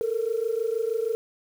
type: tone pair together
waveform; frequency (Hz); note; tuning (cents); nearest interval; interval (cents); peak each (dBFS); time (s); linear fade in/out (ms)
sine; 440 / 466.4; A4 / A#4; 0 / +1; minor second; 101; -26; 0.01-1.15; 0
effects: tanh soft clip ceiling -16 dBFS + 8-bit